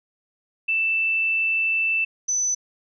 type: tone pair in turn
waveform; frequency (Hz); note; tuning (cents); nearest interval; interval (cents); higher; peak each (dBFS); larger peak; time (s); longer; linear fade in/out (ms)
sine; 2654 / 6019; E7 / F#8; +11 / +29; octave + major second; 1418; second; -19 / -20; first; 0.68-2.05 / 2.28-2.55; first; 10
effects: none